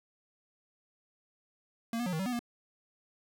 square tone with pitch steps, 230.1 / 240.9 / 181.8 / 158.4 / 191.2 / 248.7 / 238 Hz, A#3 / B3 / F#3 / D#3 / G3 / B3 / A#3, -22 / -43 / -30 / +31 / -43 / +12 / +36 cents, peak -32 dBFS, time 1.93-2.392 s, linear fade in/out 2 ms, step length 66 ms, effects 11-bit

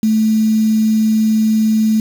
sine tone with quantisation, 218.4 Hz, A3, 13 cents flat, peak -10 dBFS, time 0.03-2 s, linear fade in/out 2 ms, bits 5, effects none

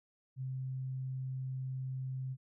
sine tone, 130.81 Hz, C3, in tune, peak -36 dBFS, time 0.36-2.37 s, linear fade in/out 50 ms, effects none

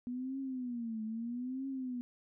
sine tone with vibrato, 242.7 Hz, B3, 30 cents flat, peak -36 dBFS, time 0.07-2.01 s, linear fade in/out 0 ms, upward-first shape triangle, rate 0.78 Hz, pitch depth 200 cents each way, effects none

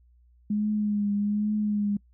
sine tone with vibrato, 207.7 Hz, G#3, in tune, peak -23 dBFS, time 0.5-1.97 s, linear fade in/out 5 ms, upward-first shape triangle, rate 1.2 Hz, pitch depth 41 cents each way, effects noise-tail reverb RT60 0.1 s tail -25 dB re dry + added 60 Hz sine -56 dBFS peak until 2.13 s

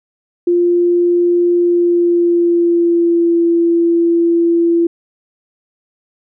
sine tone with pitch glide, 349.2 to 338.5 Hz, F4 to E4, 0 to +46 cents, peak -9 dBFS, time 0.47-4.87 s, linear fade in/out 5 ms, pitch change -54 cents, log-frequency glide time 1.54-3.42 s, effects none

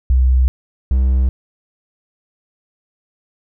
sine / triangle tone pair in turn, 63.8 / 64.5 Hz, C2 / C2, -43 / -24 cents, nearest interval unison, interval 19 cents, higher second, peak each -9 dBFS, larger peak neither, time 0.1-0.48 / 0.91-1.29 s, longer neither, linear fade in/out 0 ms, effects none

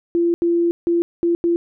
sine tone bursts at uneven times, 341.7 Hz, F4, 38 cents flat, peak -14 dBFS, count 5, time 0.15-0.34 / 0.42-0.71 / 0.87-1.02 / 1.23-1.35 / 1.44-1.56 s, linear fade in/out 0 ms, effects none

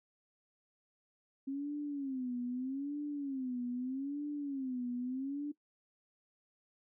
sine tone with vibrato, 267.9 Hz, C4, 41 cents sharp, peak -35 dBFS, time 1.47-5.52 s, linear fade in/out 10 ms, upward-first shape sine, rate 0.8 Hz, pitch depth 160 cents each way, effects noise-tail reverb RT60 0.1 s tail -19 dB re dry

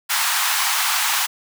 pink high-pass noise, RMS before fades -20 dBFS, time 0.09-1.27 s, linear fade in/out 20 ms, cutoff 830 Hz, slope 48 dB/octave, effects none

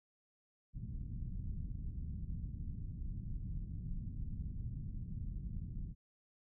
pink low-pass noise, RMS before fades -42 dBFS, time 0.73-5.95 s, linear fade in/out 50 ms, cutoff 180 Hz, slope 24 dB/octave, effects none

